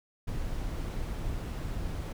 brown noise, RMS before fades -34 dBFS, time 0.27-2.13 s, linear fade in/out 10 ms, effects none

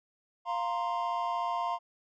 triangle chord, F suspended fourth, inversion none, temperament just, 698.5 / 931.3 / 1047.7 Hz, F5 / Bb5 / C6, 0 / -2 / +2 cents, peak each -32 dBFS, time 0.45-1.79 s, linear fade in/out 50 ms, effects resampled to 16000 Hz

